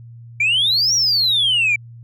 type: exponential two-way sweep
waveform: sine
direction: up then down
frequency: 2300 to 5810 to 2300 Hz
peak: -12 dBFS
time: 0.4-1.76 s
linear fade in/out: 5 ms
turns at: 0.94 s
effects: tanh soft clip ceiling -11 dBFS + added 117 Hz sine -36 dBFS peak until 2.03 s